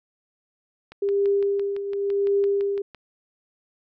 click train, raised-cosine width 0.3 ms, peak -26 dBFS, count 13, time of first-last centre 0.92-2.947 s, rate 5.92 Hz
sine tone with tremolo, 400 Hz, G4, 35 cents sharp, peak -17 dBFS, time 1.02-2.82 s, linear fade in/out 5 ms, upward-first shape triangle, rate 0.92 Hz, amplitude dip 70%
effects none

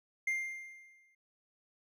triangle tone with exponential decay, 2105 Hz, C7, 10 cents sharp, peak -27 dBFS, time 0.27-1.15 s, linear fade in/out 5 ms, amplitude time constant 190 ms, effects none

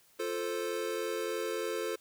square chord, F major, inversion none, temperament equal, 349.2 / 440 / 523.3 Hz, F4 / A4 / C5, 0 / 0 / 0 cents, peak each -39 / -36 / -39 dBFS, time 0.19-1.96 s, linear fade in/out 10 ms, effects white hiss -64 dBFS RMS until 2 s

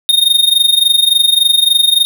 square tone with amplitude modulation, 3692 Hz, A#7, 17 cents flat, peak -5 dBFS, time 0.09-2.05 s, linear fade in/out 0 ms, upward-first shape sine, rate 23.5 Hz, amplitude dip 80%, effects none

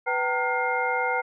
sine tone cluster, 495.9 / 769 / 918 / 1424 / 2118 Hz, B4 / G5 / A#5 / F6 / C7, +7 / -33 / -27 / +33 / +21 cents, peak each -29 dBFS, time 0.06-1.22 s, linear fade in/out 20 ms, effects none

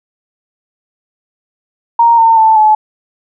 sine tone with pitch steps, 932.3 / 907.3 / 883 / 859.4 Hz, A#5 / A#5 / A5 / A5, 0 / -47 / +6 / -41 cents, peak -4 dBFS, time 1.99-2.75 s, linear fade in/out 5 ms, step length 190 ms, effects none

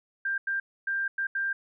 sine tone bursts at uneven times, 1587 Hz, G6, 21 cents sharp, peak -26 dBFS, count 5, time 0.25-0.38 / 0.47-0.6 / 0.87-1.08 / 1.18-1.27 / 1.35-1.53 s, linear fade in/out 5 ms, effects none

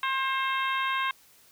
harmonic tone, 532 Hz, C5, 29 cents sharp, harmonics 2 / 3 / 4 / 5 / 6 / 7, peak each -28 / -32 / -34 / -36 / -38 / -39 dBFS, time 0.03-1.11 s, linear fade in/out 2 ms, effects white hiss -58 dBFS RMS until 1.51 s

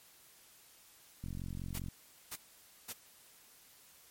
click train, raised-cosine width 5 ms, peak -30 dBFS, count 30, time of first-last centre 1.24-1.884 s, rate 45 Hz
white noise bursts, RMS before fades -42 dBFS, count 3, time 1.74-2.93 s, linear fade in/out 10 ms, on 50 ms, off 520 ms
effects white hiss -61 dBFS RMS until 4.1 s + MP3 64 kbps

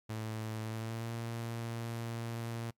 sawtooth tone with pitch glide, 110 to 115.87 Hz, A2 to A#2, 0 to -10 cents, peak -33 dBFS, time 0.09-2.71 s, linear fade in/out 10 ms, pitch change +90 cents, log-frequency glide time 0.63-1.11 s, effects noise-tail reverb RT60 0.1 s tail -22 dB re dry + MP3 96 kbps

